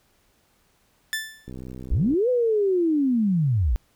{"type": "tone with exponential decay", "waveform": "sawtooth", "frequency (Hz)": 1760, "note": "A6", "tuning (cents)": 0, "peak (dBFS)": -19, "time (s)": [1.13, 1.51], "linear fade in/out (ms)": 0, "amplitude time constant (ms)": 82}
{"type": "click train", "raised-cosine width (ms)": 3, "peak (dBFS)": -25, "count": 43, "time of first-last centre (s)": [1.48, 2.139], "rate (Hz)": 63.7}
{"type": "linear two-way sweep", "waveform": "sine", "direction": "up then down", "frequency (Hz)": [34.25, 510, 46.74], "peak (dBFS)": -18, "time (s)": [1.91, 3.76], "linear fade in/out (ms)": 0, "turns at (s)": 2.29}
{"effects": ["pink hiss -64 dBFS RMS until 3.95 s"]}